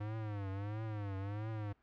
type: tone with vibrato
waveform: square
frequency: 103.3 Hz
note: G#2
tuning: 9 cents flat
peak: -39 dBFS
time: 0-1.73 s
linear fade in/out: 10 ms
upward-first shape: triangle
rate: 1.5 Hz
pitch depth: 140 cents each way
effects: pink hiss -73 dBFS RMS until 1.82 s + low-pass 2000 Hz 12 dB/octave